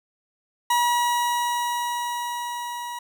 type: tone with level ramp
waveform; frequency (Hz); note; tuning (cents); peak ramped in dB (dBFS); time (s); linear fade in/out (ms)
40% pulse; 962; B5; -46; -17 to -30; 0.7-2.99; 5
effects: none